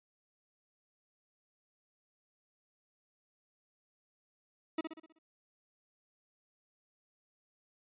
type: tone with echo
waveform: 40% pulse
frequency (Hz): 320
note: D#4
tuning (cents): +49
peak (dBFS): -30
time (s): 4.78-4.81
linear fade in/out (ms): 5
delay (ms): 63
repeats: 6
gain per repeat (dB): -6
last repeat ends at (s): 5.188
effects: resampled to 8000 Hz